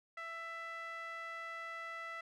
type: tone with band-pass filter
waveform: sawtooth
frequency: 664 Hz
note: E5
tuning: 12 cents sharp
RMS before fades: -45 dBFS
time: 0.17-2.21 s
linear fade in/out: 5 ms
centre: 1700 Hz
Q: 8.1
effects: none